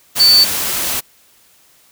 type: tone in noise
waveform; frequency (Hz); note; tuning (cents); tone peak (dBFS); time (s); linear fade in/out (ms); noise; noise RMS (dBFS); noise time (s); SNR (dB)
sine; 4500; C#8; +25; -6; 0.19-0.45; 20; white; -19; 0.15-1.01; +10
effects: white hiss -51 dBFS RMS until 1.91 s